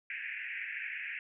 white band-pass noise, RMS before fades -40 dBFS, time 0.1-1.19 s, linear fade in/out 2 ms, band 1600 to 2600 Hz, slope 96 dB/octave, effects none

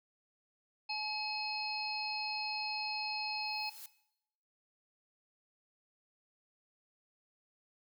harmonic tone, 852 Hz, G#5, 44 cents sharp, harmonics 1 / 3 / 5 / 6, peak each -41 / -40 / -39 / -43 dBFS, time 0.89-3.7 s, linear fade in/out 10 ms
blue noise with exponential growth, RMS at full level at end -46 dBFS, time 3.26-3.86 s, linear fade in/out 2 ms, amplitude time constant 130 ms
effects noise-tail reverb RT60 0.8 s tail -18 dB re dry

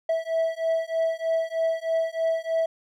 triangle beating tone pair, 652 / 655.2 Hz, E5 / E5, -19 / -11 cents, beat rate 3.2 Hz, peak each -24 dBFS, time 0.09-2.66 s, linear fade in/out 5 ms, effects none

